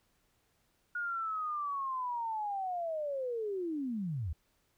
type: linear sweep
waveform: sine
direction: down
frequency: 1445 to 68.5 Hz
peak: -33 dBFS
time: 0.95-4.33 s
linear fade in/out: 5 ms
effects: pink hiss -74 dBFS RMS until 4.77 s